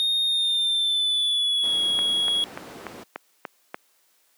triangle tone with pitch glide, 3692 to 3327 Hz, A#7 to G#7, -17 to +2 cents, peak -19 dBFS, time 0-2.44 s, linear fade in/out 0 ms, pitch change -181 cents, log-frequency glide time 0.25-1.82 s
brown noise, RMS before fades -32 dBFS, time 1.63-3.04 s, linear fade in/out 10 ms
click train, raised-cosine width 0.5 ms, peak -15 dBFS, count 7, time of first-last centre 1.99-3.744 s, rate 3.42 Hz
effects white hiss -64 dBFS RMS until 4.37 s + high-pass 300 Hz 12 dB/octave

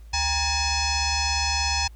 sine tone with frequency modulation, 2541 Hz, D#7, 36 cents sharp, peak -21 dBFS, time 0.13-1.88 s, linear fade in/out 10 ms, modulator 871 Hz, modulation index 4.2, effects added 55 Hz sine -41 dBFS peak until 1.95 s + pink hiss -61 dBFS RMS until 1.95 s

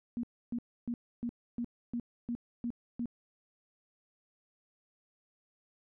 sine tone bursts, 238 Hz, A#3, 36 cents sharp, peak -32 dBFS, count 9, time 0.17-3.057 s, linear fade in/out 0 ms, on 63 ms, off 290 ms, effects none

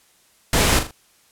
pink noise with echo, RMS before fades -17 dBFS, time 0.53-0.79 s, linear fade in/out 2 ms, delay 40 ms, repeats 3, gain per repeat -8 dB, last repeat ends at 0.91 s, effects white hiss -57 dBFS RMS until 1.31 s + low-pass 12000 Hz 12 dB/octave

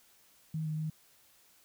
sine tone with pitch steps, 158 / 154.9 / 156.5 Hz, D#3 / D#3 / D#3, +27 / -7 / +10 cents, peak -32 dBFS, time 0.54-0.9 s, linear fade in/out 5 ms, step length 120 ms, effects white hiss -64 dBFS RMS until 1.64 s

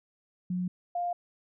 sine tone pair in turn, 180.7 / 702.2 Hz, F#3 / F5, -41 / +9 cents, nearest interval octave + major seventh, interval 2350 cents, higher second, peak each -28 dBFS, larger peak neither, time 0.5-0.68 / 0.95-1.13 s, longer neither, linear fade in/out 5 ms, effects none

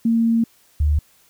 sine tone pair in turn, 229.1 / 74.45 Hz, A#3 / D2, -30 / +24 cents, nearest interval octave + perfect fifth, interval 1946 cents, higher first, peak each -14 dBFS, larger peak neither, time 0.05-0.44 / 0.8-0.99 s, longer first, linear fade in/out 5 ms, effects white hiss -56 dBFS RMS until 1.29 s

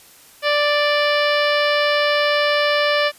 harmonic tone, 587.3 Hz, D5, in tune, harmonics 1 / 2 / 3 / 4 / 5 / 6 / 7 / 8 / 9, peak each -18 / -23 / -22 / -25 / -26 / -30 / -31 / -32 / -32 dBFS, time 0.42-3.12 s, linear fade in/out 50 ms, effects white hiss -47 dBFS RMS until 3.18 s + resampled to 32000 Hz

